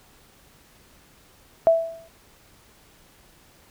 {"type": "tone with exponential decay", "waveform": "sine", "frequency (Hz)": 659.3, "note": "E5", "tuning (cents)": 0, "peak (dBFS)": -10, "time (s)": [1.67, 2.08], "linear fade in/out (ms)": 0, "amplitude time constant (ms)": 89, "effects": ["pink hiss -55 dBFS RMS until 3.7 s"]}